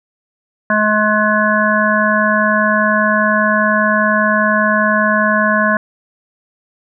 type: harmonic tone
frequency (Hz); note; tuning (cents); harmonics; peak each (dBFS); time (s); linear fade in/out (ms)
212.5; G#3; +40; 1 / 3 / 5 / 7 / 8; -17 / -17 / -17 / -17 / -17; 0.7-5.77; 2
effects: none